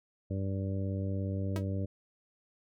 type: harmonic tone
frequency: 97 Hz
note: G2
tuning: 18 cents flat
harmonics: 1 / 2 / 3 / 4 / 5 / 6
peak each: -32 / -38 / -41 / -47 / -45 / -45 dBFS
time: 0.3-1.86 s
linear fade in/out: 10 ms
type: tone with exponential decay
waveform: sawtooth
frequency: 321.2 Hz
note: E4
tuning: 45 cents flat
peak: -28 dBFS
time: 1.56-1.64 s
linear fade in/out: 0 ms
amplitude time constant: 17 ms
effects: none